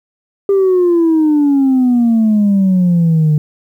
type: exponential sweep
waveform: sine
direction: down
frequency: 400 to 148.9 Hz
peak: -6 dBFS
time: 0.49-3.38 s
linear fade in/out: 2 ms
effects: tanh soft clip ceiling -6 dBFS + 8-bit